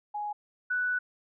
sine tone pair in turn, 833 / 1484.2 Hz, G#5 / F#6, +5 / +5 cents, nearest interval minor seventh, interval 1000 cents, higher second, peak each -31 / -26 dBFS, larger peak second, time 0.14-0.33 / 0.7-0.99 s, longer second, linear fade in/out 10 ms, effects none

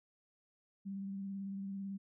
sine tone with vibrato, 196 Hz, G3, in tune, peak -39 dBFS, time 0.85-1.98 s, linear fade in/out 20 ms, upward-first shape triangle, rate 18 Hz, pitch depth 27 cents each way, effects none

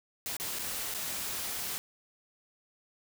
white noise with dropouts, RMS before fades -36 dBFS, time 0.26-1.78 s, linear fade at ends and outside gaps 0 ms, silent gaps 0.367-0.399 / 0.587-0.593 / 0.94-0.947 s, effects none

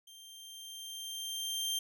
sawtooth tone with level ramp, 3164 Hz, G7, 15 cents sharp, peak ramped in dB -49 to -28 dBFS, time 0.07-1.79 s, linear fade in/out 5 ms, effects none

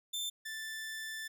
sawtooth tone pair in turn, 3556 / 1763.2 Hz, A7 / A6, +18 / +3 cents, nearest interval octave, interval 1215 cents, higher first, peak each -32 / -36 dBFS, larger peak first, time 0.13-0.3 / 0.45-1.28 s, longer second, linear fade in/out 10 ms, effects none

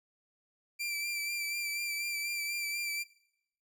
sawtooth tone with vibrato, 2349 Hz, D7, in tune, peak -30 dBFS, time 0.79-3.04 s, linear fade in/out 20 ms, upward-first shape sine, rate 4.1 Hz, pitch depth 28 cents each way, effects noise-tail reverb RT60 0.8 s tail -22 dB re dry

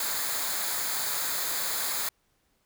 white noise with comb filter, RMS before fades -30 dBFS, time 0-2.09 s, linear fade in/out 2 ms, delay 0.35 ms, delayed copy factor -0.65, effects pink hiss -71 dBFS RMS until 2.65 s

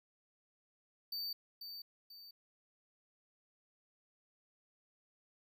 square tone with echo, 4592 Hz, D8, 40 cents flat, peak -39 dBFS, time 1.12-1.33 s, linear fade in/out 5 ms, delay 490 ms, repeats 2, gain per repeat -7 dB, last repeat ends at 2.31 s, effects 13-bit

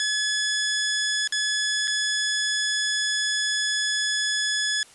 15% pulse tone with dropouts, 1704 Hz, G#6, 44 cents sharp, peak -16 dBFS, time 0-4.83 s, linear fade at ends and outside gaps 1 ms, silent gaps 1.275-1.323 / 1.874-1.878 s, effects white hiss -51 dBFS RMS until 4.94 s + resampled to 24000 Hz

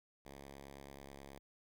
5% pulse tone, 69.3 Hz, C#2, in tune, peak -40 dBFS, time 0.25-1.39 s, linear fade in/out 5 ms, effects none

